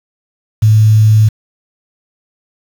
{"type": "tone with quantisation", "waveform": "sine", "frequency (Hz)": 108.4, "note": "A2", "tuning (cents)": -25, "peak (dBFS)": -4, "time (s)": [0.62, 1.29], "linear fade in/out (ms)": 10, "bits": 5, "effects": []}